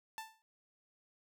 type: tone with exponential decay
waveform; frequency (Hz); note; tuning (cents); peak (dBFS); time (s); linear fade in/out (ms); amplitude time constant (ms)
sawtooth; 885; A5; +10; -35; 0.18-0.42; 0; 51
effects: none